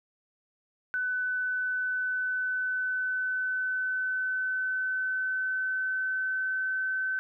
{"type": "tone with pitch glide", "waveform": "sine", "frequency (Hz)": [1502, 1528.3], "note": ["F#6", "G6"], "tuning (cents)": [26, -44], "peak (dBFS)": -27, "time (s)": [0.94, 7.19], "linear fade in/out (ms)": 0, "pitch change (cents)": 30, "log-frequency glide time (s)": [1.25, 6.9], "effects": []}